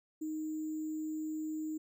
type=tone with sample-and-hold; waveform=sine; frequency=311.1 Hz; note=D#4; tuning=in tune; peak=-35 dBFS; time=0.21-1.78 s; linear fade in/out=10 ms; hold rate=7350 Hz; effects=none